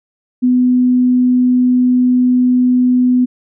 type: tone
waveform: sine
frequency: 250 Hz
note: B3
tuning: 21 cents sharp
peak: -8 dBFS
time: 0.42-3.26 s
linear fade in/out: 20 ms
effects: none